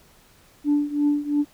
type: tone with tremolo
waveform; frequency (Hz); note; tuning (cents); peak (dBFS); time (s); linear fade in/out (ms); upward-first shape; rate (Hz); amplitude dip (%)
sine; 292; D4; -10; -14; 0.64-1.45; 50; triangle; 2.9; 90
effects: tanh soft clip ceiling -13 dBFS + pink hiss -55 dBFS RMS until 1.53 s